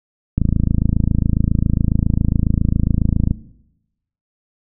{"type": "click train", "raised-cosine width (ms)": 5, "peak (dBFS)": -3, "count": 81, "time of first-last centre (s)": [0.38, 3.31], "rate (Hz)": 27.3, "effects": ["noise-tail reverb RT60 0.9 s tail -18 dB re dry"]}